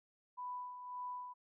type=tone with tremolo; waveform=sine; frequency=992 Hz; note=B5; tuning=7 cents sharp; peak=-40 dBFS; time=0.37-1.34 s; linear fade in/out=20 ms; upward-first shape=sine; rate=1.8 Hz; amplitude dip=55%; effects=none